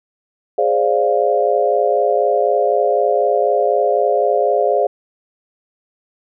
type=chord; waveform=sine; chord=D half-diminished seventh; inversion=second; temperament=equal; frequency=415.3 / 523.3 / 587.3 / 698.5 Hz; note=Ab4 / C5 / D5 / F5; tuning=0 / 0 / 0 / 0 cents; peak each=-18 dBFS; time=0.58-4.87 s; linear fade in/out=5 ms; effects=none